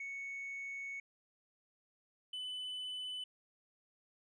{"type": "tone pair in turn", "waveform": "sine", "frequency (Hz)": [2217, 3005], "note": ["C#7", "F#7"], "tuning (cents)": [0, 26], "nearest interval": "perfect fourth", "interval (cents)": 526, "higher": "second", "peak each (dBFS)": [-39, -37], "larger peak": "second", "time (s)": [[0, 1], [2.33, 3.24]], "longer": "first", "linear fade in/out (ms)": 5, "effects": ["tanh soft clip ceiling -39 dBFS"]}